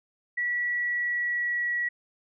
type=tone with pitch glide; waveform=sine; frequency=1941 to 1927.6 Hz; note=B6 to B6; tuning=-31 to -43 cents; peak=-25 dBFS; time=0.37-1.89 s; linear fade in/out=10 ms; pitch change=-12 cents; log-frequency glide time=0.67-1.71 s; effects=none